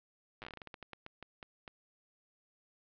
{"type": "slowing click train", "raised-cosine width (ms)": 0.3, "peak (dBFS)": -29, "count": 18, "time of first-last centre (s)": [0.42, 1.678], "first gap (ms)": 8, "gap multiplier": 1.24, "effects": ["low-pass 4000 Hz 12 dB/octave"]}